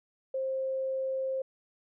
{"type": "tone", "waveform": "sine", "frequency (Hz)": 529, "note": "C5", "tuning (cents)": 19, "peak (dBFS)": -29, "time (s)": [0.34, 1.42], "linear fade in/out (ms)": 5, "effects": []}